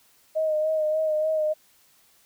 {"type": "tone with vibrato", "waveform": "sine", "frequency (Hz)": 622.3, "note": "D#5", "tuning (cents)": 0, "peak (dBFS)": -21, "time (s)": [0.35, 1.54], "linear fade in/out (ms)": 20, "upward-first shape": "sine", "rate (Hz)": 3.4, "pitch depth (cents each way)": 30, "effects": ["white hiss -60 dBFS RMS until 2.25 s"]}